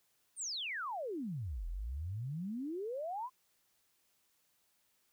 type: exponential two-way sweep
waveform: sine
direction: down then up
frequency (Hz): 9390 to 39.31 to 1060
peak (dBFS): -37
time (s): 0.36-3.3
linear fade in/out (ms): 50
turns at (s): 1.67
effects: white hiss -75 dBFS RMS until 5.12 s